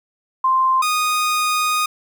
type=tone pair in turn; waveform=sine / sawtooth; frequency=1046 / 1237.3 Hz; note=C6 / D#6; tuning=-1 / -10 cents; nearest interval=minor third; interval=291 cents; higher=second; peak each=-13 dBFS; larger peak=neither; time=0.44-0.82 / 0.82-1.86 s; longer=second; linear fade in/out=5 ms; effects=9-bit